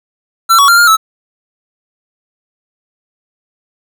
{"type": "tone with pitch steps", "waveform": "square", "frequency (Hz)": [1349, 1124, 1387, 1411, 1304], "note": ["E6", "C#6", "F6", "F6", "E6"], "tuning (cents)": [40, 24, -12, 17, -19], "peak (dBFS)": -5, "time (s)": [0.49, 0.97], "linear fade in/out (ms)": 20, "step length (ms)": 96, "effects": []}